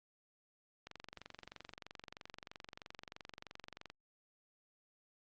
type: click train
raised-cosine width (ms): 0.2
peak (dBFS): -30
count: 71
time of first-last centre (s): 0.87-3.9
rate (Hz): 23.1
effects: low-pass 5000 Hz 12 dB/octave + Opus 48 kbps